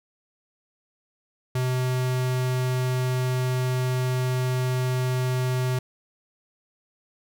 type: tone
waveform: square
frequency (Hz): 127.5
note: C3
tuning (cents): -44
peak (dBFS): -23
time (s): 1.55-5.79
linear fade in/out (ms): 5
effects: none